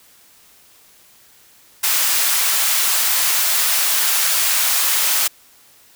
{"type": "high-pass noise", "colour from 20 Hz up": "white", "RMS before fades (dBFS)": -17, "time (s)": [1.83, 5.28], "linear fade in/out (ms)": 10, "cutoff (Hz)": 860, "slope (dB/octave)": 12, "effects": ["white hiss -50 dBFS RMS until 5.95 s"]}